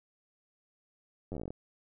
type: slowing click train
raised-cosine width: 2 ms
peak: -26 dBFS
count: 12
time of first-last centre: 1.32-1.505 s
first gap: 10 ms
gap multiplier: 1.1
effects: none